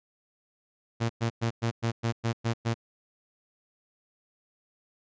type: tone bursts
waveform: sawtooth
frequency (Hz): 115.5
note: A#2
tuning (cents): -16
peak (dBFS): -21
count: 9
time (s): 1-2.744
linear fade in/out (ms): 20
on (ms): 96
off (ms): 110
effects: resampled to 16000 Hz